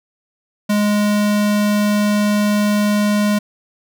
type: tone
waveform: square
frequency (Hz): 207.7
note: G#3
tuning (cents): 0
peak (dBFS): -14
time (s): 0.69-3.39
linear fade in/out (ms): 10
effects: none